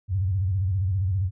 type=tone with vibrato; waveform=sine; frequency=94.6 Hz; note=F#2; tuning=39 cents sharp; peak=-21 dBFS; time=0.08-1.31 s; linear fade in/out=50 ms; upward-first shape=square; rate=15 Hz; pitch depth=110 cents each way; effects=none